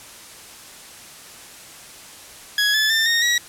20% pulse tone with pitch steps, 1672 / 1730 / 1789.9 / 1852 / 1916.2 Hz, G#6 / A6 / A6 / A#6 / A#6, +11 / -30 / +29 / -12 / +47 cents, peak -11 dBFS, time 2.58-3.38 s, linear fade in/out 2 ms, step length 160 ms, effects white hiss -41 dBFS RMS until 3.48 s + low-pass 11000 Hz 12 dB/octave

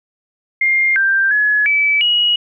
sine tone with pitch steps, 2116 / 1578 / 1695 / 2303 / 2903 Hz, C7 / G6 / G#6 / D7 / F#7, +19 / +11 / +35 / -34 / -34 cents, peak -11 dBFS, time 0.61-2.36 s, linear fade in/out 5 ms, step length 350 ms, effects none

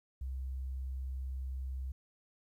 sine tone, 65.41 Hz, C2, in tune, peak -36 dBFS, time 0.21-1.92 s, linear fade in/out 5 ms, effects 12-bit

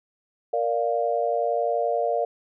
sine chord, Bb major, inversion none, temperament equal, 466.2 / 587.3 / 698.5 Hz, Bb4 / D5 / F5, 0 / 0 / 0 cents, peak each -26 / -26 / -25 dBFS, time 0.53-2.25 s, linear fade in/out 5 ms, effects none

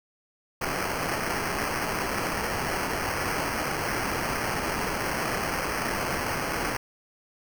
violet noise with sample-and-hold, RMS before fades -29 dBFS, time 0.61-6.77 s, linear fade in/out 5 ms, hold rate 3675 Hz, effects none

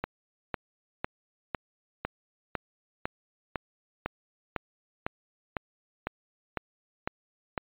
click train, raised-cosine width 0.5 ms, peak -14 dBFS, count 16, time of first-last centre 0.04-7.578 s, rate 1.99 Hz, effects resampled to 8000 Hz

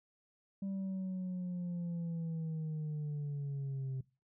sine linear sweep, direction down, 196 to 130.81 Hz, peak -33 dBFS, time 0.62-4.01 s, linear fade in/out 5 ms, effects noise-tail reverb RT60 0.3 s tail -23 dB re dry + tanh soft clip ceiling -35 dBFS

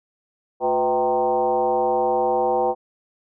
sine tone with frequency modulation, 640 Hz, D#5, 49 cents sharp, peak -17 dBFS, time 0.6-2.75 s, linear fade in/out 50 ms, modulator 140 Hz, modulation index 1.9, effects none

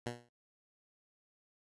10% pulse tone with exponential decay, 120.1 Hz, B2, 48 cents flat, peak -26 dBFS, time 0.06-0.29 s, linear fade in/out 5 ms, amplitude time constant 49 ms, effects noise-tail reverb RT60 0.1 s tail -22 dB re dry + resampled to 24000 Hz

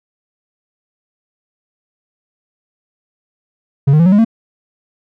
triangle tone with pitch steps, 138.59 / 152.89 / 168.66 / 186.07 / 205.3 / 226.4 Hz, C#3 / D#3 / E3 / F#3 / G#3 / A3, 0 / -30 / +40 / +10 / -20 / +50 cents, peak -4 dBFS, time 3.87-4.248 s, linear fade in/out 10 ms, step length 63 ms, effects none

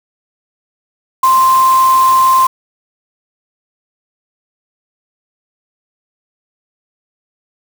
sine tone in noise, 1046.5 Hz, C6, in tune, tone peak -6 dBFS, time 1.23-2.47 s, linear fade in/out 5 ms, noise white, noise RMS -24 dBFS, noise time 1.23-2.47 s, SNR +15 dB, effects none

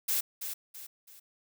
blue noise with echo, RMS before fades -29 dBFS, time 0.08-0.21 s, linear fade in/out 10 ms, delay 330 ms, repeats 3, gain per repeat -8 dB, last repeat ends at 1.2 s, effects none

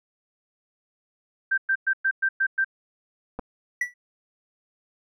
sine tone bursts, 1568 Hz, G6, in tune, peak -19 dBFS, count 7, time 1.51-2.646 s, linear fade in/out 10 ms, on 68 ms, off 110 ms
clicks, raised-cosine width 1 ms, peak -19 dBFS, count 2, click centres 3.39 / 3.394 s
triangle tone with exponential decay, 1955 Hz, B6, 18 cents flat, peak -17 dBFS, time 3.81-3.94 s, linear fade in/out 5 ms, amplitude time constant 27 ms
effects none

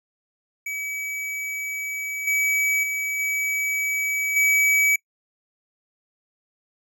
square tone with level steps, 2282 Hz, C#7, 50 cents sharp, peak -28 / -20 / -25 / -23 / -17 dBFS, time 0.66-4.96 s, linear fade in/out 5 ms, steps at 2.27 / 2.83 / 3.19 / 4.36 s, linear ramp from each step 5 ms, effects noise-tail reverb RT60 0.1 s tail -25 dB re dry

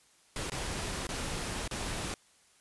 pink noise with dropouts, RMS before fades -36 dBFS, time 0.36-2.14 s, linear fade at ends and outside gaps 1 ms, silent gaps 0.499-0.519 / 1.069-1.09 / 1.677-1.711 s, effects white hiss -64 dBFS RMS until 2.6 s + resampled to 24000 Hz

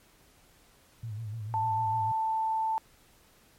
sine tone with vibrato, 109.4 Hz, A2, 9 cents flat, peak -34 dBFS, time 1.03-2.12 s, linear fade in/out 5 ms, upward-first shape sine, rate 6.7 Hz, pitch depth 100 cents each way
sine tone, 885 Hz, A5, 10 cents sharp, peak -26 dBFS, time 1.54-2.78 s, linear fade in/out 0 ms
effects pink hiss -61 dBFS RMS until 3.58 s + MP3 64 kbps

